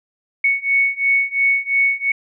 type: beating tone pair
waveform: sine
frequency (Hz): 2217 / 2219.9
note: C#7 / C#7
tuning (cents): 0 / +2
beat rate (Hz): 2.9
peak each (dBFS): -18 / -17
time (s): 0.44-2.12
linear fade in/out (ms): 5
effects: none